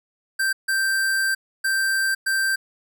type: tone bursts at uneven times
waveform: square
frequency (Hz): 1568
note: G6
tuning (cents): 0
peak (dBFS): -20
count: 4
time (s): 0.39-0.53 / 0.68-1.35 / 1.64-2.15 / 2.26-2.56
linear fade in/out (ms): 10
effects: none